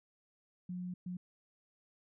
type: tone bursts at uneven times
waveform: sine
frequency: 180 Hz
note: F#3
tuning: 47 cents flat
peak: -38 dBFS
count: 2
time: 0.69-0.94 / 1.06-1.17 s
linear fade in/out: 5 ms
effects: none